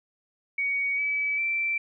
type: tone with pitch steps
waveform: sine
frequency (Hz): 2245 / 2292 / 2340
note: C#7 / D7 / D7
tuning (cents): +21 / -43 / -7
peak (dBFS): -24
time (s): 0.58-1.78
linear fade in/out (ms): 5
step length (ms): 400
effects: none